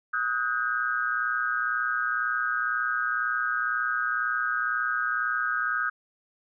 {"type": "tone cluster", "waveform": "sine", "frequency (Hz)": [1261, 1474, 1596], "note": ["D#6", "F#6", "G6"], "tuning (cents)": [23, -7, 31], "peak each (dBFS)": -29, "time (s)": [0.13, 5.9], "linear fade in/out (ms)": 10, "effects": []}